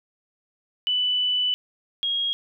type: tone pair in turn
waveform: sine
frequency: 2984 / 3276 Hz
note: F#7 / G#7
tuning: +14 / -24 cents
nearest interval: major second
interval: 162 cents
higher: second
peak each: -20 / -22 dBFS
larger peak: first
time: 0.87-1.54 / 2.03-2.33 s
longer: first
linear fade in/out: 0 ms
effects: none